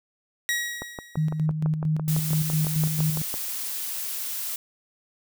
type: tone with exponential decay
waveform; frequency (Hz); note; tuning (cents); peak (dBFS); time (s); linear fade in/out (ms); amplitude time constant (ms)
sawtooth; 1906; A#6; +38; -18; 0.49-1.46; 0; 210
type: click train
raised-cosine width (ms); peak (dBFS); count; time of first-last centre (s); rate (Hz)
1; -19; 16; 0.82-3.341; 5.95
type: tone with tremolo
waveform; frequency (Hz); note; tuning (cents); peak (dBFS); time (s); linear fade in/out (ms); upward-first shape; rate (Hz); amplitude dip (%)
sine; 155.56; D#3; 0; -20; 1.17-3.22; 5; square; 4.4; 50
type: noise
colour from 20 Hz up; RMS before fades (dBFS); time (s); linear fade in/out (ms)
blue; -31; 2.08-4.56; 2
effects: none